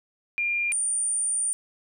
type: tone pair in turn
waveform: sine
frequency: 2400 / 9061 Hz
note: D7 / C#9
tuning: +37 / +37 cents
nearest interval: octave + major seventh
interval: 2300 cents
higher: second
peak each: -23 dBFS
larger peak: neither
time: 0.38-0.72 / 0.72-1.53 s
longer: second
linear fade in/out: 0 ms
effects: none